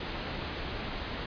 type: low-pass noise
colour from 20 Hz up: pink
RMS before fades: -37 dBFS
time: 0-1.26 s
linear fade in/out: 5 ms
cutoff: 4500 Hz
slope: 48 dB/octave
effects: resampled to 11025 Hz